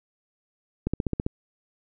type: click train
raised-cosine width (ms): 3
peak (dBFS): -12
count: 7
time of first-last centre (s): 0.87-1.265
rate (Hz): 15.2
effects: none